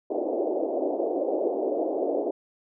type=band-pass noise; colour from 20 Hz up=pink; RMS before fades=-27 dBFS; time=0.1-2.31 s; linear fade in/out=5 ms; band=300 to 690 Hz; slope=48 dB/octave; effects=none